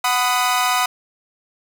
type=chord; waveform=sawtooth; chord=B major; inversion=second; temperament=equal with one note detuned; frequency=740 / 998.7 / 1244.5 Hz; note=F#5 / B5 / D#6; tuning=0 / +19 / 0 cents; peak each=-17 dBFS; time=0.04-0.86 s; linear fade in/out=5 ms; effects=none